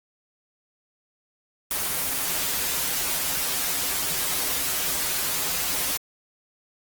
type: noise with comb filter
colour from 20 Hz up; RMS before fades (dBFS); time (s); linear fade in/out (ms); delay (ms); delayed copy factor
white; -26; 1.71-5.97; 0; 9; -0.8
effects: Opus 24 kbps